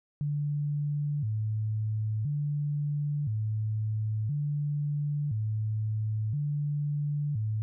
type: tone with vibrato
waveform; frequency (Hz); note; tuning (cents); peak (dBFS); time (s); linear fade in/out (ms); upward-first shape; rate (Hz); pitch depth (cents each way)
sine; 125.9; B2; +34; -27; 0.21-7.62; 0; square; 0.49; 260
effects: none